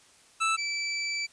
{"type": "tone pair in turn", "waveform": "25% pulse", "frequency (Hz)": [1318.5, 2320], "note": ["E6", "D7"], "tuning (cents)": [0, -22], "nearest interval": "minor seventh", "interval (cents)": 978, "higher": "second", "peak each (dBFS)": [-20, -25], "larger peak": "first", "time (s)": [[0.4, 0.57], [0.57, 1.27]], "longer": "second", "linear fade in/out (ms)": 20, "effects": ["white hiss -58 dBFS RMS until 1.32 s", "resampled to 22050 Hz"]}